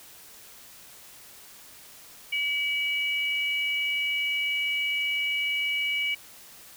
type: tone pair together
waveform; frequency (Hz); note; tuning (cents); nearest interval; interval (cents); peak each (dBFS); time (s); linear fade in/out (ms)
sine; 2288 / 2914; D7 / F#7; -46 / -27; major third; 419; -26 / -30; 2.32-6.15; 10
effects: white hiss -49 dBFS RMS until 6.76 s